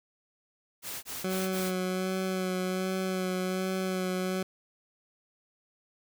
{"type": "noise bursts", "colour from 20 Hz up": "white", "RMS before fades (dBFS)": -38, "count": 4, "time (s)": [0.82, 1.723], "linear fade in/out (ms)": 50, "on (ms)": 210, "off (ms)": 21}
{"type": "tone with vibrato", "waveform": "20% pulse", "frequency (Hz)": 186.2, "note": "F#3", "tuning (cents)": 11, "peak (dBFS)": -24, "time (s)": [1.24, 4.43], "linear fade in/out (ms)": 5, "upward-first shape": "sine", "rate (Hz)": 1.3, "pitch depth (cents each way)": 19}
{"effects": []}